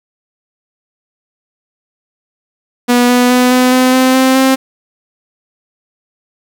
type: tone with pitch steps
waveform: sawtooth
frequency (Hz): 243.9 / 246.7 / 249.6 / 252.5 / 255.4 / 258.4 / 261.4 / 264.4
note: B3 / B3 / B3 / B3 / C4 / C4 / C4 / C4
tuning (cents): -21 / -2 / +19 / +39 / -42 / -21 / -1 / +18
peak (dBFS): -3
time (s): 2.88-4.56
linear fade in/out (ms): 20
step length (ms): 210
effects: 7-bit